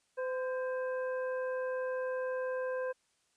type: harmonic tone with a mistuned harmonic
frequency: 512 Hz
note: C5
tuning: 38 cents flat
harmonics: 1 / 2 / 3 / 5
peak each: -33 / -44 / -43 / -59 dBFS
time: 0.17-2.93 s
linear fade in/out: 20 ms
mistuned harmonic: 3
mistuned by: +56 cents
effects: white hiss -74 dBFS RMS until 3.36 s + resampled to 22050 Hz